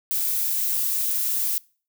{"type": "noise", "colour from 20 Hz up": "violet", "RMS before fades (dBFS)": -24, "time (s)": [0.11, 1.58], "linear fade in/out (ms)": 0, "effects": ["noise-tail reverb RT60 0.4 s tail -24 dB re dry"]}